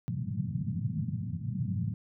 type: band-pass noise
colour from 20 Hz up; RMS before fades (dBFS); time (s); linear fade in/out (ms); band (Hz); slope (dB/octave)
pink; -33; 0.08-1.94; 0; 100 to 200; 48
effects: none